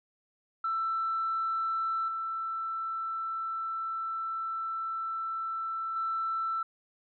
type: tone with level steps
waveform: sine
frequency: 1331 Hz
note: E6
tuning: 16 cents sharp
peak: -27 / -31 / -28 dBFS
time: 0.64-6.63 s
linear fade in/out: 5 ms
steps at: 2.08 / 5.96 s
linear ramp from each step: 2 ms
effects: tanh soft clip ceiling -23 dBFS